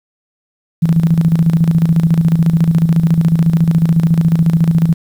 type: tone with tremolo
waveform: sine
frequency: 164.81 Hz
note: E3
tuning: in tune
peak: -6 dBFS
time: 0.82-4.94 s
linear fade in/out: 10 ms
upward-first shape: square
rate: 14 Hz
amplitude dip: 60%
effects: 7-bit